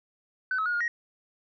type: tone with pitch steps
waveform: sine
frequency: 1515 / 1288 / 1443 / 1423 / 1882 Hz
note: F#6 / E6 / F#6 / F6 / A#6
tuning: +40 / -41 / -44 / +32 / +16 cents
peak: -24 dBFS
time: 0.51-0.88 s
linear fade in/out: 2 ms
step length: 74 ms
effects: tanh soft clip ceiling -21 dBFS